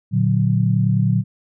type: chord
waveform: sine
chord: Bb augmented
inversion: none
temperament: equal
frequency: 116.54 / 146.83 / 185 Hz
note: Bb2 / D3 / F#3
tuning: 0 / 0 / 0 cents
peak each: -17 / -20 / -19 dBFS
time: 0.11-1.24 s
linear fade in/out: 50 ms
effects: none